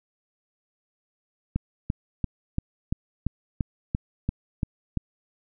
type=click train; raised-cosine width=5 ms; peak=-12 dBFS; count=11; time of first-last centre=1.56-4.973 s; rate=2.93 Hz; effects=none